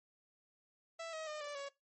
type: tone with pitch steps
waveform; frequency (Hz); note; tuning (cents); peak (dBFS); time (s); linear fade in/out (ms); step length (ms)
sawtooth; 661 / 634.1 / 608.2 / 583.5 / 559.7; E5 / D#5 / D#5 / D5 / C#5; +5 / +33 / -40 / -11 / +17; -38; 0.99-1.69; 10; 140
effects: noise-tail reverb RT60 0.2 s tail -19 dB re dry + MP3 32 kbps